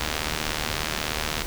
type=click train; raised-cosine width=0.2 ms; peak=-8 dBFS; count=109; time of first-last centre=0.01-1.42 s; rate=76.6 Hz; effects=added 60 Hz sine -39 dBFS peak until 1.46 s + pink hiss -33 dBFS RMS until 1.46 s